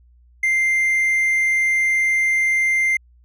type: tone with hard clipping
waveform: triangle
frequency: 2093 Hz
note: C7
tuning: in tune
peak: -16 dBFS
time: 0.43-2.97 s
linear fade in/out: 5 ms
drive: 5 dB
effects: added 60 Hz sine -49 dBFS peak until 3.24 s